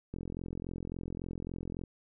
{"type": "click train", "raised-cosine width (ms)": 3, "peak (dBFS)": -26, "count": 75, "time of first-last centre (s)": [0.14, 1.837], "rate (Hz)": 43.6, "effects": []}